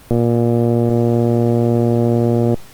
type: click train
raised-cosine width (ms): 2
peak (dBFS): -3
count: 288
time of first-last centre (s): 0.11-2.542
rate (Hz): 118
effects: pink hiss -43 dBFS RMS until 2.73 s + Opus 32 kbps